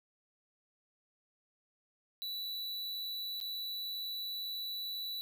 square tone with dropouts, 3951 Hz, B7, in tune, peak -38 dBFS, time 2.22-5.21 s, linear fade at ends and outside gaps 0 ms, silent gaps 3.402-3.412 s, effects none

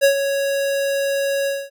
square tone with ADSR envelope, 554.4 Hz, C#5, in tune, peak -10 dBFS, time 0.01-1.7 s, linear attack 33 ms, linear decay 96 ms, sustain -9 dB, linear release 230 ms, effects none

